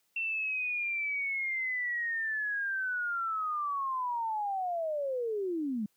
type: linear sweep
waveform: sine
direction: down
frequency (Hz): 2703 to 199.4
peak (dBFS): -30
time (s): 0.16-5.86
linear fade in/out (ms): 5
effects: white hiss -74 dBFS RMS until 5.96 s + high-pass 100 Hz 12 dB/octave